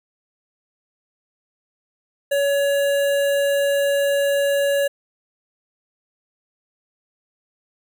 square tone with notch filter, 563 Hz, C#5, 27 cents sharp, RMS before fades -19 dBFS, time 2.31-4.88 s, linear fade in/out 10 ms, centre 5100 Hz, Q 1.5, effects none

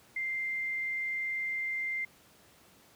sine tone, 2093 Hz, C7, in tune, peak -31 dBFS, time 0.16-2.05 s, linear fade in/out 5 ms, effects pink hiss -60 dBFS RMS until 2.95 s + high-pass 100 Hz 12 dB/octave

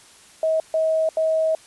sine tone bursts at uneven times, 638 Hz, D#5, 43 cents sharp, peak -17 dBFS, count 3, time 0.43-0.6 / 0.74-1.09 / 1.17-1.55 s, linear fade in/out 2 ms, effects white hiss -49 dBFS RMS until 1.66 s + resampled to 24000 Hz

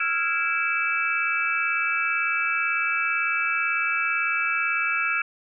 sine tone cluster, 1312 / 1390 / 1650 / 2313 / 2630 Hz, E6 / F6 / G#6 / D7 / E7, -9 / -9 / -12 / -27 / -5 cents, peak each -32 / -27 / -30 / -27 / -27 dBFS, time 0-5.22 s, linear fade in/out 5 ms, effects none

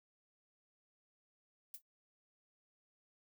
violet noise with exponential decay, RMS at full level -42 dBFS, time 1.74-1.82 s, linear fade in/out 2 ms, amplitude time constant 16 ms, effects noise-tail reverb RT60 0.1 s tail -22 dB re dry

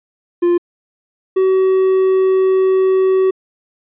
triangle tone pair in turn, 348.9 / 378.4 Hz, F4 / F#4, -2 / +39 cents, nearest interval minor second, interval 141 cents, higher second, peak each -8 dBFS, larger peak neither, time 0.42-0.58 / 1.36-3.31 s, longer second, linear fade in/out 10 ms, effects resampled to 8000 Hz

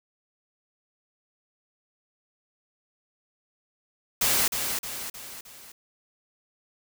white noise with echo, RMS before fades -23 dBFS, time 4.21-4.48 s, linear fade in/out 5 ms, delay 310 ms, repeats 4, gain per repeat -6 dB, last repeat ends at 5.72 s, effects none

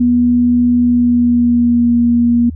sine tone with pitch glide, 243.3 to 237.6 Hz, B3 to A#3, -26 to +33 cents, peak -8 dBFS, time 0-2.5 s, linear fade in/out 10 ms, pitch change -41 cents, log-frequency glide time 0.82-1.95 s, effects added 80 Hz sine -24 dBFS peak until 2.55 s

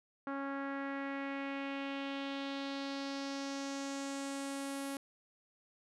sawtooth tone with low-pass filter sweep, 276 Hz, C#4, 7 cents flat, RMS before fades -40 dBFS, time 0.27-4.97 s, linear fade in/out 2 ms, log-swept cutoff 1400 to 11000 Hz, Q 2.4, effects none

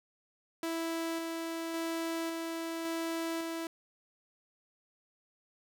sawtooth tone with tremolo, 329.6 Hz, E4, in tune, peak -29 dBFS, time 0.63-3.67 s, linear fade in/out 2 ms, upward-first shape square, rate 0.9 Hz, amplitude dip 25%, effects none

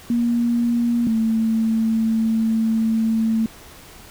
sine tone pair in turn, 236.7 / 223.5 Hz, A#3 / A3, +27 / +27 cents, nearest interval minor second, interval 100 cents, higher first, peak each -16 dBFS, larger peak neither, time 0.1-1.07 / 1.07-3.46 s, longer second, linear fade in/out 2 ms, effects pink hiss -43 dBFS RMS until 4.1 s

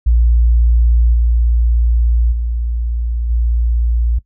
sine tone with level steps, 58.27 Hz, A#1, in tune, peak -7 / -9 / -15 / -11 dBFS, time 0.06-4.19 s, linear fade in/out 10 ms, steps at 1.13 / 2.31 / 3.29 s, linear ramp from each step 20 ms, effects noise-tail reverb RT60 0.1 s tail -17 dB re dry + tanh soft clip ceiling -3 dBFS

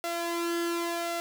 sawtooth tone with flanger, 340.4 Hz, F4, 44 cents flat, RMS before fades -31 dBFS, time 0.04-1.2 s, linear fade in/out 0 ms, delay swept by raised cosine 1.5 to 2.32 ms, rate 0.91 Hz, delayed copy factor +0.6, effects 9-bit

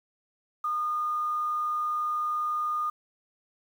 sine tone with quantisation, 1221 Hz, D#6, 33 cents flat, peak -26 dBFS, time 0.64-2.9 s, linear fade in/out 5 ms, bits 9, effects none

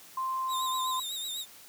sine tone with pitch glide, 1046 to 1032.2 Hz, C6 to C6, -1 to -24 cents, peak -29 dBFS, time 0.17-1 s, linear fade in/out 5 ms, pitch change -23 cents, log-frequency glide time 0.38-0.85 s
sawtooth tone with vibrato, 3729 Hz, A#7, in tune, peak -31 dBFS, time 0.48-1.46 s, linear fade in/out 50 ms, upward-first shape sine, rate 8 Hz, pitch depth 66 cents each way
effects white hiss -52 dBFS RMS until 1.68 s + high-pass 80 Hz 12 dB/octave

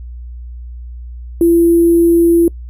sine tone with sample-and-hold, 338.3 Hz, E4, 45 cents sharp, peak -6 dBFS, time 1.41-2.48 s, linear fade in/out 2 ms, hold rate 11025 Hz, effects noise-tail reverb RT60 0.1 s tail -25 dB re dry + added 60 Hz sine -26 dBFS peak until 2.69 s

